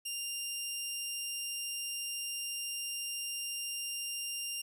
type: tone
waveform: 15% pulse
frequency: 2794 Hz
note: F7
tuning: in tune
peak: -29 dBFS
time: 0.05-4.62 s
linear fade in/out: 10 ms
effects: 11-bit